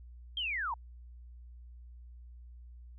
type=linear sweep; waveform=sine; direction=down; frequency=3252 to 857 Hz; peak=-32 dBFS; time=0.37-0.74 s; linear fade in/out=2 ms; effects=added 60 Hz sine -48 dBFS peak until 2.98 s